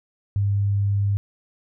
sine tone, 100.5 Hz, G2, 44 cents sharp, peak -18 dBFS, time 0.36-1.17 s, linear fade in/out 0 ms, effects none

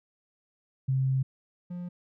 sine / triangle tone pair in turn, 132.5 / 176.87 Hz, C3 / F3, +22 / +22 cents, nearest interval perfect fourth, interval 500 cents, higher second, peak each -23 / -32 dBFS, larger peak first, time 0.88-1.23 / 1.7-1.89 s, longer first, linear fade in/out 10 ms, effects none

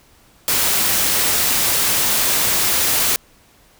white noise, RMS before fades -17 dBFS, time 0.48-3.16 s, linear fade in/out 0 ms, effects pink hiss -52 dBFS RMS until 3.79 s

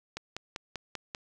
click train, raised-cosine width 0.2 ms, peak -19 dBFS, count 6, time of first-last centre 0.17-1.148 s, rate 5.11 Hz, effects none

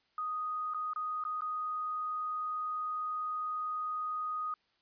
sine tone with dropouts, 1244.5 Hz, D#6, in tune, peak -33 dBFS, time 0.18-4.54 s, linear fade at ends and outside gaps 2 ms, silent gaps 0.737-0.745 / 0.934-0.96 / 1.239-1.25 / 1.408-1.419 s, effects white hiss -73 dBFS RMS until 4.81 s + resampled to 11025 Hz

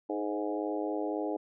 harmonic tone with a mistuned harmonic, 103.83 Hz, G#2, in tune, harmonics 3 / 4 / 5 / 6 / 7 / 8, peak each -34 / -36 / -38 / -40 / -41 / -42 dBFS, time 0.09-1.37 s, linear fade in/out 10 ms, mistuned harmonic 4, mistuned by +23 cents, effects none

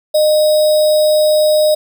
sine tone with sample-and-hold, 612 Hz, D#5, 29 cents flat, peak -8 dBFS, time 0.14-1.75 s, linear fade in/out 10 ms, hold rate 4410 Hz, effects none

